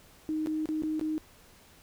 sine tone with dropouts, 311.1 Hz, D#4, in tune, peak -28 dBFS, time 0.29-1.18 s, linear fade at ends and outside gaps 0 ms, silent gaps 0.461-0.471 / 0.657-0.689 / 0.822-0.835 / 0.995-1.012 s, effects pink hiss -57 dBFS RMS until 1.82 s

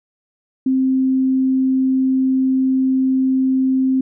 sine tone, 262.3 Hz, C4, 4 cents sharp, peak -13 dBFS, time 0.66-4.01 s, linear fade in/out 5 ms, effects none

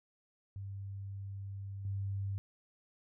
sine tone with level steps, 98.5 Hz, G2, 9 cents sharp, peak -40 / -34 dBFS, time 0.56-2.38 s, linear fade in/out 0 ms, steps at 1.85 s, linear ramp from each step 2 ms, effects none

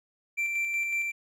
triangle tone with tremolo, 2350 Hz, D7, 1 cent sharp, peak -24 dBFS, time 0.37-1.12 s, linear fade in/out 20 ms, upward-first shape square, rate 5.4 Hz, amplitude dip 30%, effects none

